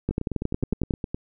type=two click trains; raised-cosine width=3 ms; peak=-11 / -15 dBFS; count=10 / 11; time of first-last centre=0.09-0.908 / 0.11-1.145 s; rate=11 / 9.66 Hz; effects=none